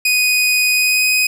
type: tone with pitch glide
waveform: sawtooth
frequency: 2489 to 2506 Hz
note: D#7 to D#7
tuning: 0 to +12 cents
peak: -9 dBFS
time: 0.05-1.27 s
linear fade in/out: 5 ms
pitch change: +12 cents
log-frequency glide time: 0.69-1.05 s
effects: none